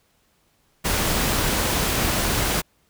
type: noise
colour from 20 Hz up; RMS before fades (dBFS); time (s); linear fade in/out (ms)
pink; -22; 0.84-2.62; 20
effects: pink hiss -64 dBFS RMS until 2.89 s